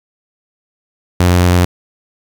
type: tone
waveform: sawtooth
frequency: 89 Hz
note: F2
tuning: 33 cents sharp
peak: -4 dBFS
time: 1.2-1.65 s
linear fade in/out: 5 ms
effects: 7-bit